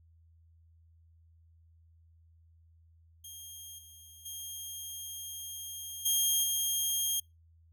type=tone with level steps; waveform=10% pulse; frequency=3226 Hz; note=G7; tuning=49 cents sharp; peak=-37 / -44 / -32 / -18 / -21 dBFS; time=3.24-7.2 s; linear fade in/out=5 ms; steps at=3.78 / 4.25 / 6.05 / 6.43 s; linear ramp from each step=10 ms; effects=noise-tail reverb RT60 0.2 s tail -24 dB re dry + added 82 Hz sine -59 dBFS peak until 7.72 s